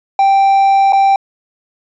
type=tone with dropouts; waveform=triangle; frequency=784 Hz; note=G5; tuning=in tune; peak=-5 dBFS; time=0.19-1.16 s; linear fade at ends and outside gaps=2 ms; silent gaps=0.924-0.931 s; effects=resampled to 16000 Hz